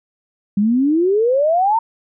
sine exponential sweep, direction up, 196 to 932.3 Hz, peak -12 dBFS, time 0.57-1.79 s, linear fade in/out 5 ms, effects none

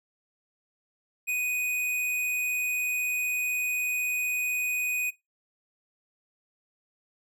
square tone, 2489 Hz, D#7, in tune, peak -27 dBFS, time 1.27-5.11 s, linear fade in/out 20 ms, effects noise-tail reverb RT60 0.2 s tail -20 dB re dry

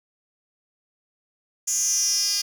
10% pulse tone with high-pass filter sweep, 404.7 Hz, G#4, 45 cents flat, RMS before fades -23 dBFS, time 1.67-2.42 s, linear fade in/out 10 ms, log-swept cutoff 7000 to 4600 Hz, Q 6.7, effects none

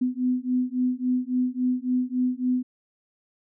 sine beating tone pair, 250 / 253.6 Hz, B3 / B3, +21 / +46 cents, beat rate 3.6 Hz, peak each -25 / -25 dBFS, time 0.01-2.63 s, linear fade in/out 10 ms, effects none

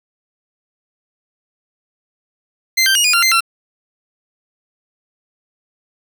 20% pulse tone with pitch steps, 2076 / 1567 / 2872 / 2456 / 1383 / 2080 / 1354 Hz, C7 / G6 / F7 / D#7 / F6 / C7 / E6, -14 / -1 / +48 / -23 / -17 / -11 / +46 cents, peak -6 dBFS, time 2.77-3.407 s, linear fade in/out 10 ms, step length 91 ms, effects none

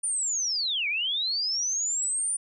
sine linear two-way sweep, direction down then up, 9400 to 2217 to 9400 Hz, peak -25 dBFS, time 0.03-2.37 s, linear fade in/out 10 ms, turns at 0.88 s, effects none

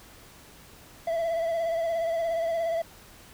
triangle tone with vibrato, 665 Hz, E5, 15 cents sharp, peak -23 dBFS, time 1.07-2.82 s, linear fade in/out 5 ms, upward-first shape sine, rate 17 Hz, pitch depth 38 cents each way, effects pink hiss -51 dBFS RMS until 3.33 s

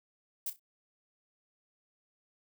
violet noise with echo, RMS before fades -35 dBFS, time 0.46-0.5 s, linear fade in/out 5 ms, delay 32 ms, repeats 3, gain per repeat -12 dB, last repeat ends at 0.596 s, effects none

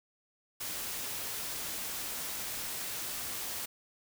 white noise, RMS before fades -38 dBFS, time 0.6-3.66 s, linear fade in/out 10 ms, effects none

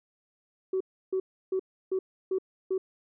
sine tone bursts, 377.6 Hz, F#4, 35 cents sharp, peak -24 dBFS, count 6, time 0.73-2.78 s, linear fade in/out 5 ms, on 75 ms, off 320 ms, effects tanh soft clip ceiling -21 dBFS

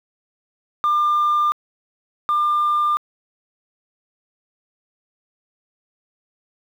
sine tone pair in turn, 1198 / 1198 Hz, D6 / D6, +34 / +34 cents, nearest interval unison, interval 0 cents, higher neither, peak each -13 / -14 dBFS, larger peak first, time 0.84-1.52 / 2.29-2.97 s, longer neither, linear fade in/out 0 ms, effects tanh soft clip ceiling -13 dBFS + 8-bit

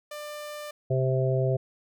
sawtooth tone, 595 Hz, D5, 22 cents sharp, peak -32 dBFS, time 0.11-0.71 s, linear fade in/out 5 ms
harmonic tone, 130.81 Hz, C3, in tune, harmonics 1 / 3 / 4 / 5, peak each -24 / -29 / -30 / -31 dBFS, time 0.9-1.57 s, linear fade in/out 10 ms
effects none

